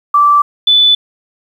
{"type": "tone pair in turn", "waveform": "sine", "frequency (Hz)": [1166, 3487], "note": ["D6", "A7"], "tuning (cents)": [-13, -16], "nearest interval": "octave + perfect fifth", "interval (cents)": 1897, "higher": "second", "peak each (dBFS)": -5, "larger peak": "neither", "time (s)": [[0.14, 0.42], [0.67, 0.95]], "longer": "neither", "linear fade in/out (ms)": 5, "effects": ["7-bit"]}